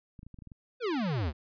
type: clicks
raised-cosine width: 5 ms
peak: -35 dBFS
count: 8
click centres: 0.192 / 0.231 / 0.266 / 0.343 / 0.388 / 0.422 / 0.473 / 0.518 s
type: exponential sweep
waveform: square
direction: down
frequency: 523.3 to 66.5 Hz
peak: -29 dBFS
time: 0.8-1.33 s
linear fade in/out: 50 ms
effects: resampled to 11025 Hz